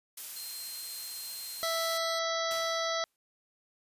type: noise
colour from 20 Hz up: blue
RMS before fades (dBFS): -40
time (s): 0.17-1.98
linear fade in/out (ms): 5
type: tone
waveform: sawtooth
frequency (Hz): 4186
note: C8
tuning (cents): 0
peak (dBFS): -39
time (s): 0.36-2.19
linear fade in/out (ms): 5
type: harmonic tone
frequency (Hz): 659.3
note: E5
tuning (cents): 0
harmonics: 1 / 2 / 3 / 5 / 6 / 7 / 8 / 9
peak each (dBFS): -33 / -35 / -38 / -41 / -39 / -42 / -44 / -42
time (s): 1.63-3.04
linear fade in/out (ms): 0
type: noise with exponential decay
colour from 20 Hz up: white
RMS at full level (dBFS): -41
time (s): 2.51-3.16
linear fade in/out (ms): 0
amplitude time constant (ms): 140
effects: resampled to 32000 Hz